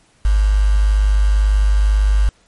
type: tone with quantisation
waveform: sine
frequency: 51 Hz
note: G#1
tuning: 31 cents flat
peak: -10 dBFS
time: 0.25-2.29 s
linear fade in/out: 0 ms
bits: 5
effects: pink hiss -55 dBFS RMS until 2.47 s + MP3 48 kbps